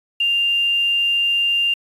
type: tone with quantisation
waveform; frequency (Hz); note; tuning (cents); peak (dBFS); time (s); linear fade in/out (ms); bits
sine; 2794; F7; 0; -15; 0.2-1.74; 5; 7
effects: resampled to 32000 Hz